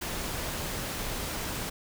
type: noise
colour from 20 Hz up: pink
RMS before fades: -34 dBFS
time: 0.01-1.7 s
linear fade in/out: 10 ms
effects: none